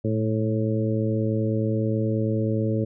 harmonic tone with a mistuned harmonic, 109.4 Hz, A2, 9 cents flat, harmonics 1 / 2 / 3 / 4 / 5, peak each -24 / -27 / -29 / -30 / -31 dBFS, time 0.04-2.85 s, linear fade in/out 10 ms, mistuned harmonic 1, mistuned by +50 cents, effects none

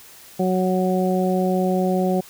harmonic tone, 185 Hz, F#3, in tune, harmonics 1 / 2 / 3 / 4, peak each -20 / -23 / -25 / -26 dBFS, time 0.39-2.21 s, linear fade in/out 10 ms, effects white hiss -45 dBFS RMS until 2.29 s

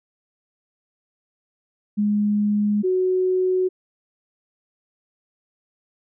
sine tone pair in turn, 207.7 / 370.1 Hz, G#3 / F#4, 0 / 0 cents, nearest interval minor seventh, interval 1000 cents, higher second, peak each -17 dBFS, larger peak neither, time 1.97-2.83 / 2.83-3.69 s, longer neither, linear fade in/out 20 ms, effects none

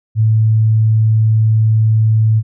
sine tone, 110 Hz, A2, in tune, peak -8 dBFS, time 0.15-2.43 s, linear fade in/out 50 ms, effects none

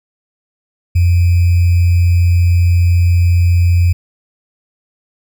sine tone with sample-and-hold, 87.31 Hz, F2, in tune, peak -7 dBFS, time 0.95-3.93 s, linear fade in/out 10 ms, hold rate 2450 Hz, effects none

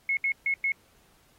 sine tone bursts at uneven times, 2181 Hz, C#7, 29 cents flat, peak -23 dBFS, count 4, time 0.09-0.17 / 0.24-0.32 / 0.46-0.54 / 0.64-0.72 s, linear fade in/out 2 ms, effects pink hiss -63 dBFS RMS until 1.38 s + AAC 48 kbps

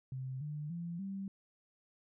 sine tone with pitch steps, 130.81 / 149.4 / 170.62 / 194.86 Hz, C3 / D3 / F3 / G3, 0 / +30 / -40 / -10 cents, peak -38 dBFS, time 0.12-1.28 s, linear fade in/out 2 ms, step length 290 ms, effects none

